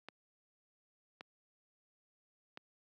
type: clicks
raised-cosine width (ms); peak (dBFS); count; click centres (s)
0.3; -30; 3; 0.086 / 1.209 / 2.574
effects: high-pass 200 Hz 12 dB/octave